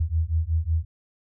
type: beating tone pair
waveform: sine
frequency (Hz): 78.5 / 83.9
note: D#2 / E2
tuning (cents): +16 / +31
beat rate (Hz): 5.4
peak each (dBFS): -24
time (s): 0-0.85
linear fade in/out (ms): 10
effects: none